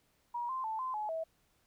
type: tone with pitch steps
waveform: sine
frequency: 956 / 1043 / 880 / 1033 / 849 / 648 Hz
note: A#5 / C6 / A5 / C6 / G#5 / E5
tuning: +43 / -6 / 0 / -22 / +38 / -30 cents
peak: -34 dBFS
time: 0.34-1.24 s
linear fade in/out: 10 ms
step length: 150 ms
effects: pink hiss -73 dBFS RMS until 1.66 s